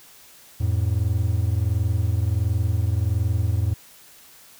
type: tone pair together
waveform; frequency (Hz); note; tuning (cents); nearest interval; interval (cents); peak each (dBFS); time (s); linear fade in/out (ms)
triangle; 86.4 / 107.81; F2 / A2; -18 / -35; major third; 383; -20; 0.6-3.74; 10
effects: white hiss -49 dBFS RMS until 4.59 s